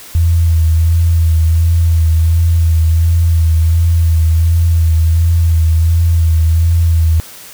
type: tone with vibrato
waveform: sine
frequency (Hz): 82.41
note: E2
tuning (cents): 0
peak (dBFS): -7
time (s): 0.15-7.2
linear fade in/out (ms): 0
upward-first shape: sine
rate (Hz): 1.4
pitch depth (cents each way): 37
effects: white hiss -34 dBFS RMS until 7.53 s